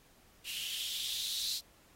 violet noise with band-pass filter sweep, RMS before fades -38 dBFS, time 0.44-1.61 s, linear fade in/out 50 ms, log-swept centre 2800 to 4200 Hz, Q 6.5, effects pink hiss -64 dBFS RMS until 1.95 s + AAC 48 kbps

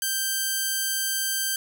5% pulse tone, 1568 Hz, G6, in tune, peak -13 dBFS, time 0.02-1.56 s, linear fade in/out 2 ms, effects none

